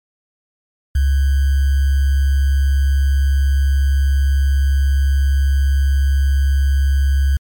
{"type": "tone with sample-and-hold", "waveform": "sine", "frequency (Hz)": 68.6, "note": "C#2", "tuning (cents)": -17, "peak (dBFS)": -11, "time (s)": [0.95, 7.37], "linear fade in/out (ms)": 5, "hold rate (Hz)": 1575, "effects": ["MP3 96 kbps"]}